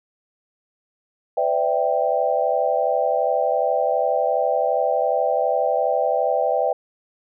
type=chord; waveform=sine; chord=E minor seventh; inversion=second; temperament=equal with one note detuned; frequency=504.6 / 587.3 / 659.3 / 784 Hz; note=B4 / D5 / E5 / G5; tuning=+37 / 0 / 0 / 0 cents; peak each=-23 dBFS; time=1.37-6.73 s; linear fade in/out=5 ms; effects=none